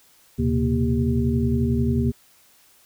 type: tone cluster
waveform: sine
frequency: 77.3 / 121.1 / 132.3 / 235.4 / 394.8 Hz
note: D#2 / B2 / C3 / A#3 / G4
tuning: -11 / -34 / +20 / +17 / +12 cents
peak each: -24 / -27 / -25 / -22 / -29 dBFS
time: 0.38-2.12 s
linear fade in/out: 20 ms
effects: white hiss -56 dBFS RMS until 2.85 s